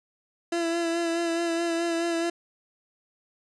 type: tone with vibrato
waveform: 30% pulse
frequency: 336.5 Hz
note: E4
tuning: 36 cents sharp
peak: -22 dBFS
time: 0.52-2.3 s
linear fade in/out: 5 ms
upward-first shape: sine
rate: 4.7 Hz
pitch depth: 26 cents each way
effects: resampled to 22050 Hz + 10-bit